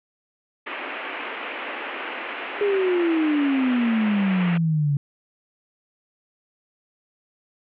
white band-pass noise, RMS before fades -32 dBFS, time 0.66-4.58 s, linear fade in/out 10 ms, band 250 to 2800 Hz, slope 48 dB/octave
sine exponential sweep, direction down, 415.3 to 140.2 Hz, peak -18 dBFS, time 2.61-4.97 s, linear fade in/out 2 ms
effects none

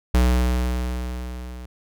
square tone with level ramp, 61.8 Hz, B1, 2 cents sharp, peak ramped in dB -14 to -35 dBFS, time 0.14-1.66 s, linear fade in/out 5 ms, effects none

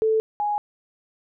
sine tone pair in turn, 440 / 830.6 Hz, A4 / G#5, 0 / 0 cents, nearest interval major seventh, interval 1100 cents, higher second, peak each -17 / -21 dBFS, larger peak first, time 0.02-0.2 / 0.4-0.58 s, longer neither, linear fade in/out 0 ms, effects none

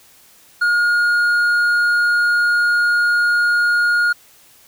triangle tone with hard clipping, 1430 Hz, F6, 41 cents sharp, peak -14 dBFS, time 0.61-4.13 s, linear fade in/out 10 ms, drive 7 dB, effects white hiss -49 dBFS RMS until 4.67 s

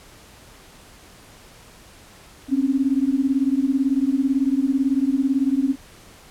sine beating tone pair, 261.6 / 279.6 Hz, C4 / C#4, 0 / +15 cents, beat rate 18 Hz, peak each -20 dBFS, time 2.48-5.76 s, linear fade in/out 50 ms, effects pink hiss -47 dBFS RMS until 6.3 s + low-pass 12000 Hz 12 dB/octave

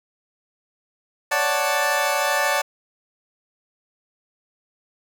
20% pulse chord, D major seventh, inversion third, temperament equal, 554.4 / 587.3 / 740 / 880 Hz, C#5 / D5 / F#5 / A5, 0 / 0 / 0 / 0 cents, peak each -22 / -19 / -21 / -19 dBFS, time 1.31-2.62 s, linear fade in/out 10 ms, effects none

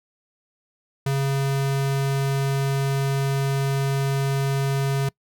square tone, 137.3 Hz, C#3, 16 cents flat, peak -21 dBFS, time 1.06-5.09 s, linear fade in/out 5 ms, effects noise-tail reverb RT60 0.1 s tail -24 dB re dry

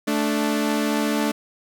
sawtooth tone pair together, 219 / 293.3 Hz, A3 / D4, -8 / -2 cents, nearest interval perfect fourth, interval 506 cents, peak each -19 dBFS, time 0.07-1.32 s, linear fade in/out 10 ms, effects none

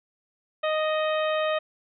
harmonic tone with a mistuned harmonic, 621 Hz, D#5, 3 cents flat, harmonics 1 / 2 / 3 / 4 / 5 / 6, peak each -24 / -30 / -34 / -36 / -38 / -40 dBFS, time 0.63-1.59 s, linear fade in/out 10 ms, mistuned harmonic 4, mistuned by +32 cents, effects none

